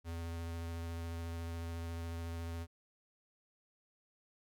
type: tone with vibrato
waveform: square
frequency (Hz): 83.7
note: E2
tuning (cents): +27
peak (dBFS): -40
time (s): 0.04-2.67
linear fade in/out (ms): 50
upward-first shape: sine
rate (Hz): 14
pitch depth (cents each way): 12
effects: none